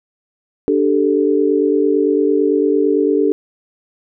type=chord; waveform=sine; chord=D suspended fourth; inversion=none; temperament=just; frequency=293.7 / 391.6 / 440.5 Hz; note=D4 / G4 / A4; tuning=0 / -2 / +2 cents; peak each=-16 dBFS; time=0.68-3.32 s; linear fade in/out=0 ms; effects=none